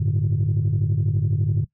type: chord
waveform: sine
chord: G suspended second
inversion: none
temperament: equal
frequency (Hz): 98 / 110 / 146.83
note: G2 / A2 / D3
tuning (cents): 0 / 0 / 0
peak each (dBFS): -21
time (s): 0-1.65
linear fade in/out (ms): 10
effects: noise-tail reverb RT60 0.1 s tail -19 dB re dry + tanh soft clip ceiling -14 dBFS